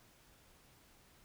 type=silence; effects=pink hiss -65 dBFS RMS until 1.24 s